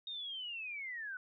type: linear sweep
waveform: sine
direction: down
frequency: 3728 to 1466 Hz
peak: -40 dBFS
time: 0.07-1.17 s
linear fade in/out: 2 ms
effects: none